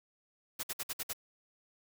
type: noise bursts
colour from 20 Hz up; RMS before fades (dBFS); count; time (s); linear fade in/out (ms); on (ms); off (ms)
white; -37; 6; 0.59-1.133; 10; 43; 57
effects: none